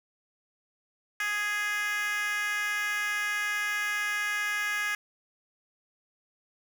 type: tone with high-pass filter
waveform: 10% pulse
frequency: 415.3 Hz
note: G#4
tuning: in tune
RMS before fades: -30 dBFS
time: 1.2-4.95 s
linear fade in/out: 2 ms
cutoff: 1700 Hz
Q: 2.8
effects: none